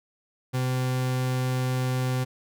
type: tone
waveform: 40% pulse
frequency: 128 Hz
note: C3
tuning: 38 cents flat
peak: -23 dBFS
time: 0.53-2.25 s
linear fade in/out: 20 ms
effects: none